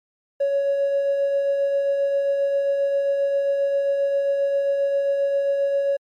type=tone with tremolo; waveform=triangle; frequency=558 Hz; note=C#5; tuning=11 cents sharp; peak=-13 dBFS; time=0.4-5.97 s; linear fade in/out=10 ms; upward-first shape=triangle; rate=7.5 Hz; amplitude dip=45%; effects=tanh soft clip ceiling -14 dBFS + MP3 64 kbps